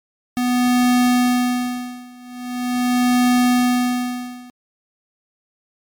square tone with tremolo, 247.3 Hz, B3, 3 cents sharp, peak -13 dBFS, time 0.37-4.5 s, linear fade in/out 0 ms, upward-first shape sine, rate 0.42 Hz, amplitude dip 95%, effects MP3 96 kbps

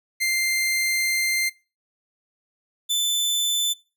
sawtooth tone pair in turn, 2093 / 3520 Hz, C7 / A7, 0 / 0 cents, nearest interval major sixth, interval 900 cents, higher second, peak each -17 dBFS, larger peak neither, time 0.2-1.5 / 2.89-3.74 s, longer first, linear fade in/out 20 ms, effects noise-tail reverb RT60 0.3 s tail -22 dB re dry

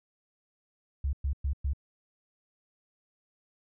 sine tone bursts, 69.3 Hz, C#2, in tune, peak -26 dBFS, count 4, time 1.04-1.734 s, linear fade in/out 5 ms, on 91 ms, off 110 ms, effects none

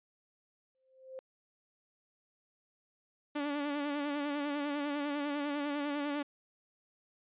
sine tone with exponential growth, 523.3 Hz, C5, in tune, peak -39 dBFS, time 0.75-1.19 s, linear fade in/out 0 ms, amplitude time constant 94 ms
sawtooth tone with vibrato, 289.5 Hz, D4, 25 cents flat, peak -29 dBFS, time 3.35-6.23 s, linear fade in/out 10 ms, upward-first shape sine, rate 10 Hz, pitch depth 45 cents each way
effects resampled to 8000 Hz

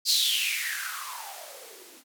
violet noise with band-pass filter sweep, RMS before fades -30 dBFS, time 0.05-2.04 s, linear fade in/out 50 ms, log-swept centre 4600 to 270 Hz, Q 6.9, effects none

